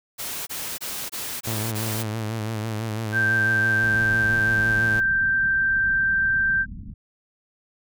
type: noise bursts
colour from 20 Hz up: white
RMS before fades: -31 dBFS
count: 6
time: 0.18-2.035 s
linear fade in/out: 20 ms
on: 290 ms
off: 23 ms
type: tone with vibrato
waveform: sawtooth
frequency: 110 Hz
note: A2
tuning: in tune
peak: -22 dBFS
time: 1.47-5 s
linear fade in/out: 0 ms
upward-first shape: sine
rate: 6 Hz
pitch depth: 61 cents each way
type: tone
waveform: sine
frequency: 1568 Hz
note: G6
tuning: in tune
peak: -18 dBFS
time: 3.12-6.66 s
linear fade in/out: 50 ms
type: low-pass noise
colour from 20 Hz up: pink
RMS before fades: -37 dBFS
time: 3.83-6.94 s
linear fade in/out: 2 ms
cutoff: 250 Hz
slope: 48 dB/octave
effects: none